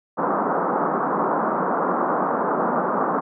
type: band-pass noise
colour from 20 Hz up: white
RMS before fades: -22 dBFS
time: 0.17-3.21 s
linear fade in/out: 20 ms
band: 170 to 1300 Hz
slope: 48 dB/octave
effects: none